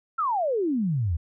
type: exponential sweep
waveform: sine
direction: down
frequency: 1387 to 74.9 Hz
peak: -22 dBFS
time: 0.18-1.17 s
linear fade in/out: 10 ms
effects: none